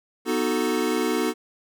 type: chord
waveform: square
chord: B dominant seventh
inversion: none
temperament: equal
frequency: 246.9 / 311.1 / 370 / 440 Hz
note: B3 / D#4 / F#4 / A4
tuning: 0 / 0 / 0 / 0 cents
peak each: -28 dBFS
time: 0.25-1.34 s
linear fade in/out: 50 ms
effects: none